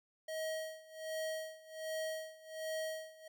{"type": "tone with tremolo", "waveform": "square", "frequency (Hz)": 634, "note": "D#5", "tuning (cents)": 32, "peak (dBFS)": -37, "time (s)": [0.28, 3.28], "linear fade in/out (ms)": 5, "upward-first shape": "sine", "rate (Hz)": 1.3, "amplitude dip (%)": 90, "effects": []}